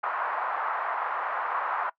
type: band-pass noise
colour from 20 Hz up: pink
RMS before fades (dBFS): -30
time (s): 0.03-1.9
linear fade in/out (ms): 10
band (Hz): 830 to 1400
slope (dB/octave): 24
effects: noise-tail reverb RT60 0.1 s tail -20 dB re dry